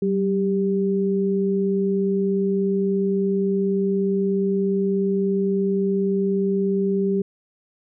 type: tone pair together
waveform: sine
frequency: 191.5 / 394.9 Hz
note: G3 / G4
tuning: -40 / +13 cents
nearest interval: octave + minor second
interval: 1253 cents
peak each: -21 dBFS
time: 0.02-7.22 s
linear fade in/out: 5 ms
effects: none